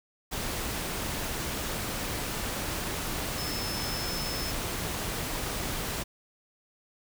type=tone in noise; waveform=sine; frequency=5240 Hz; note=E8; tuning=11 cents flat; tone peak=-36 dBFS; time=3.37-4.52 s; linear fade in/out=20 ms; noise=pink; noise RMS=-33 dBFS; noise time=0.31-6.04 s; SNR=-6 dB; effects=none